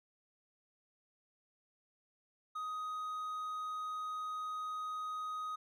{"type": "tone", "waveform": "triangle", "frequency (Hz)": 1252, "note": "D#6", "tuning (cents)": 10, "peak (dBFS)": -36, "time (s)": [2.55, 5.56], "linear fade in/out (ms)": 10, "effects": []}